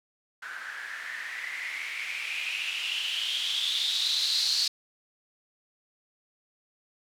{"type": "noise with low-pass filter sweep", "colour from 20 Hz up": "violet", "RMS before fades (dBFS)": -31, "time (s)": [0.42, 4.68], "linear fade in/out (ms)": 5, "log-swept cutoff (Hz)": [1500, 4500], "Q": 7.5, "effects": []}